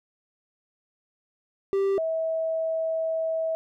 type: tone pair in turn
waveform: triangle / sine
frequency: 392 / 647.3 Hz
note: G4 / E5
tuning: 0 / -32 cents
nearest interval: major sixth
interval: 868 cents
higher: second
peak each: -19 / -24 dBFS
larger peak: first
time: 1.73-1.98 / 1.98-3.55 s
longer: second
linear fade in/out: 0 ms
effects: none